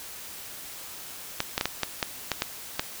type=clicks; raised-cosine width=0.2 ms; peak=-7 dBFS; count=9; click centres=1.404 / 1.579 / 1.611 / 1.656 / 1.833 / 2.028 / 2.317 / 2.421 / 2.795 s; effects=white hiss -41 dBFS RMS until 3 s